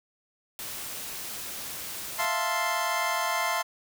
white noise, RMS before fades -37 dBFS, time 0.59-2.25 s, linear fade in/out 0 ms
25% pulse chord, F major seventh, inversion third, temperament equal, 659.3 / 698.5 / 880 / 1046.5 Hz, E5 / F5 / A5 / C6, 0 / 0 / 0 / 0 cents, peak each -30 / -29 / -29 / -25 dBFS, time 2.18-3.63 s, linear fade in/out 20 ms
effects none

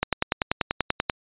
click train, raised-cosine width 0.3 ms, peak -5 dBFS, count 12, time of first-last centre 0.03-1.098 s, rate 10.3 Hz, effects resampled to 8000 Hz

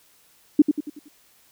sine tone with echo, 296.6 Hz, D4, 17 cents sharp, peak -8 dBFS, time 0.59-0.62 s, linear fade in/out 5 ms, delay 93 ms, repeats 5, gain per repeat -7 dB, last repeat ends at 1.085 s, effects white hiss -58 dBFS RMS until 1.51 s

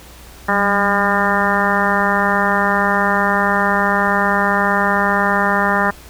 harmonic tone with a mistuned harmonic, 201.7 Hz, G3, 50 cents sharp, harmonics 1 / 2 / 3 / 4 / 5 / 6 / 7 / 8 / 9, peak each -21 / -25 / -23 / -21 / -21 / -22 / -22 / -25 / -20 dBFS, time 0.48-5.91 s, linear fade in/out 10 ms, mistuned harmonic 1, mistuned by -59 cents, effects added 60 Hz sine -40 dBFS peak until 6.09 s + pink hiss -41 dBFS RMS until 6.09 s

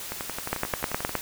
two click trains, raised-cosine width 0.5 ms, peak -9 / -16 dBFS, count 7 / 12, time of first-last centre 0.53-1.153 / 0.12-1.093 s, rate 9.63 / 11.3 Hz, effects white hiss -37 dBFS RMS until 1.21 s

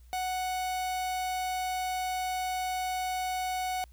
45% pulse tone, 740 Hz, F#5, in tune, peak -30 dBFS, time 0.13-3.84 s, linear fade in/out 0 ms, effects added 60 Hz sine -51 dBFS peak until 3.92 s + white hiss -68 dBFS RMS until 3.92 s

